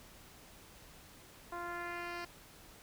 10% pulse tone with low-pass filter sweep, 347.3 Hz, F4, 10 cents flat, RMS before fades -42 dBFS, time 1.52-2.25 s, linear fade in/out 5 ms, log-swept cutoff 1100 to 4300 Hz, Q 1.6, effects pink hiss -57 dBFS RMS until 2.82 s

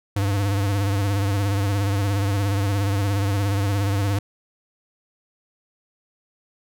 square tone with vibrato, 99.7 Hz, G2, 30 cents sharp, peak -20 dBFS, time 0.16-4.19 s, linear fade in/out 5 ms, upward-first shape sine, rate 17 Hz, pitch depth 59 cents each way, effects none

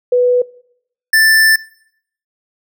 sine / square tone pair in turn, 493.9 / 1767.2 Hz, B4 / A6, 0 / +7 cents, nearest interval octave + minor seventh, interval 2207 cents, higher second, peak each -8 dBFS, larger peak neither, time 0.12-0.42 / 1.13-1.56 s, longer second, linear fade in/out 5 ms, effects noise-tail reverb RT60 0.7 s tail -22 dB re dry

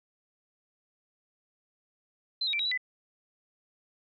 sine tone with pitch steps, 4080 / 3786 / 2345 / 3838 / 3946 / 2003 Hz, C8 / A#7 / D7 / A#7 / B7 / B6, -44 / +26 / -3 / +50 / -2 / +24 cents, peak -27 dBFS, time 2.41-2.776 s, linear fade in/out 5 ms, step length 61 ms, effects none

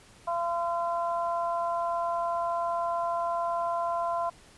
harmonic tone, 341.3 Hz, F4, 40 cents flat, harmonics 2 / 3 / 4, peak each -29 / -30 / -40 dBFS, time 0.27-4.3 s, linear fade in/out 10 ms, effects pink hiss -55 dBFS RMS until 4.57 s + resampled to 24000 Hz

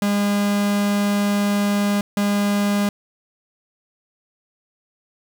45% pulse tone pair in turn, 203.6 / 203.6 Hz, G#3 / G#3, -34 / -34 cents, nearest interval unison, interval 0 cents, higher neither, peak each -17 dBFS, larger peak neither, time 0.02-2.01 / 2.17-2.89 s, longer first, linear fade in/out 2 ms, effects 9-bit

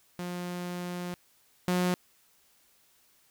sawtooth tone pair in turn, 177.4 / 179.77 Hz, F3 / F#3, +27 / -50 cents, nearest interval unison, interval 23 cents, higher second, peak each -30 / -21 dBFS, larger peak second, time 0.19-1.14 / 1.68-1.94 s, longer first, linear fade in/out 0 ms, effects white hiss -65 dBFS RMS until 3.3 s

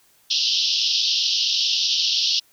white band-pass noise, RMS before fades -21 dBFS, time 0.3-2.4 s, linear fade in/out 10 ms, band 2800 to 5600 Hz, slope 96 dB/octave, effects white hiss -58 dBFS RMS until 2.52 s

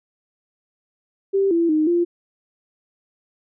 sine tone with pitch steps, 391.6 / 336.5 / 309.3 / 345.9 Hz, G4 / E4 / D#4 / F4, -2 / +36 / -10 / -17 cents, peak -15 dBFS, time 1.33-2.05 s, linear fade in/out 20 ms, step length 180 ms, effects none

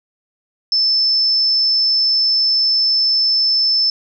sine tone, 5274 Hz, E8, in tune, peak -12 dBFS, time 0.72-3.9 s, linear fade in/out 2 ms, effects none

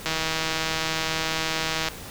click train, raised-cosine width 0.2 ms, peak -8 dBFS, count 293, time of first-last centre 0.06-1.885 s, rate 160 Hz, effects pink hiss -39 dBFS RMS until 2.1 s

